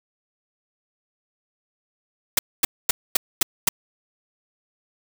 white noise bursts, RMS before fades -17 dBFS, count 6, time 2.37-3.69 s, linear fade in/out 5 ms, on 20 ms, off 240 ms, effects none

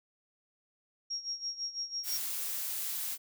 sine tone with tremolo, 5588 Hz, F8, in tune, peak -32 dBFS, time 1.1-2.18 s, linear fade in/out 10 ms, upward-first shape sine, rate 6 Hz, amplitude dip 80%
blue noise, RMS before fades -36 dBFS, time 2.03-3.18 s, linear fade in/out 50 ms
effects none

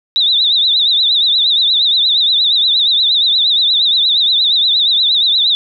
sine tone with vibrato, 3744 Hz, A#7, 7 cents sharp, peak -9 dBFS, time 0.16-5.55 s, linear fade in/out 0 ms, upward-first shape triangle, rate 8.5 Hz, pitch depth 150 cents each way, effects none

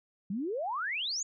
sine exponential sweep, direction up, 180.7 to 7050 Hz, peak -31 dBFS, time 0.3-1.23 s, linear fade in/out 5 ms, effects none

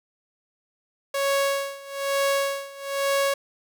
sawtooth tone with tremolo, 554.4 Hz, C#5, in tune, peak -16 dBFS, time 1.14-3.34 s, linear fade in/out 5 ms, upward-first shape sine, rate 1.1 Hz, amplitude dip 90%, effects none

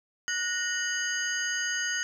sine tone cluster, 1465 / 1855 / 2977 / 4836 / 6470 Hz, F#6 / A#6 / F#7 / D8 / G#8, -18 / -9 / +10 / +50 / -46 cents, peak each -32 / -32 / -35 / -39 / -33 dBFS, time 0.28-2.03 s, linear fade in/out 0 ms, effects tanh soft clip ceiling -17 dBFS + 10-bit

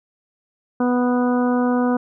harmonic tone, 246.9 Hz, B3, in tune, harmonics 1 / 2 / 3 / 4 / 5 / 6, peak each -17 / -23 / -27 / -29 / -31 / -33 dBFS, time 0.8-1.97 s, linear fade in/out 5 ms, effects none

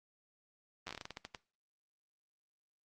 slowing click train, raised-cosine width 0.2 ms, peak -25 dBFS, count 13, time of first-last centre 0.87-1.348 s, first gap 10 ms, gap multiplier 1.23, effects noise-tail reverb RT60 0.3 s tail -19 dB re dry + Opus 24 kbps

